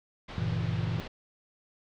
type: low-pass noise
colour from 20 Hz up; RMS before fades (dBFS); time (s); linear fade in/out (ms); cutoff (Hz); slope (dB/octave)
pink; -42; 0.28-1.08; 10; 4200; 24
type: chord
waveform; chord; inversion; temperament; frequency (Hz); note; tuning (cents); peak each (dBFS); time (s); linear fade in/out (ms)
triangle; G diminished seventh; none; equal with one note detuned; 97.1 / 116.54 / 138.59 / 164.81; G2 / Bb2 / Db3 / Fb3; -16 / 0 / 0 / 0; -32 / -30 / -36 / -31; 0.38-1; 0
effects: none